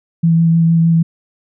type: tone with vibrato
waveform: sine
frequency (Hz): 165.5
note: E3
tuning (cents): +7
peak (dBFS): -8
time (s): 0.23-1.03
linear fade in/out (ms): 10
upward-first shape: sine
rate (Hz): 6.5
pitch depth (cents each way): 13
effects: none